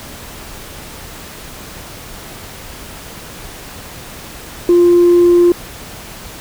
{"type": "tone", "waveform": "sine", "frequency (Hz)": 349.2, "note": "F4", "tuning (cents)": 0, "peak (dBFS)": -4, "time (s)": [4.69, 5.52], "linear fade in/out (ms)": 2, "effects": ["tanh soft clip ceiling -3 dBFS", "pink hiss -32 dBFS RMS until 6.4 s"]}